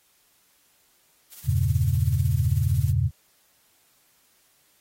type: noise with tremolo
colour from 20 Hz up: blue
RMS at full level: -41 dBFS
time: 1.31-2.93 s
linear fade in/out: 20 ms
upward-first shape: sine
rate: 16 Hz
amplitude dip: 50%
type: chord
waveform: sine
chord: E diminished seventh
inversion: none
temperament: equal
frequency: 82.41 / 98 / 116.54 / 138.59 Hz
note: E2 / G2 / Bb2 / Db3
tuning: 0 / 0 / 0 / 0 cents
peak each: -25 dBFS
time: 1.44-3.11 s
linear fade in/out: 50 ms
effects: white hiss -63 dBFS RMS until 4.8 s + AAC 48 kbps